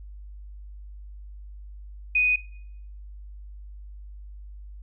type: tone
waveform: sine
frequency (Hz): 2489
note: D#7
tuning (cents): 0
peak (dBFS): -18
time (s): 2.15-2.36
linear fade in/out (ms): 5
effects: noise-tail reverb RT60 0.7 s tail -20 dB re dry + added 50 Hz sine -39 dBFS peak until 4.82 s